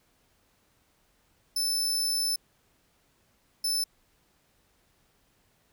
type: tone bursts at uneven times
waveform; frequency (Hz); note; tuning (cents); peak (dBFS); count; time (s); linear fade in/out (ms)
sawtooth; 5274; E8; 0; -23; 2; 1.56-2.36 / 3.64-3.84; 5
effects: pink hiss -68 dBFS RMS until 5.72 s